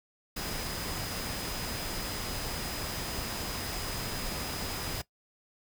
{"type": "tone in noise", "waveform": "sine", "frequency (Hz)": 4995, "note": "D#8", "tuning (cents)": 6, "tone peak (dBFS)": -42, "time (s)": [0.36, 5.02], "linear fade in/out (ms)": 10, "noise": "pink", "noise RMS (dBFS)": -36, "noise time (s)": [0.36, 5.02], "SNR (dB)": -9, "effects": ["noise-tail reverb RT60 0.1 s tail -18 dB re dry"]}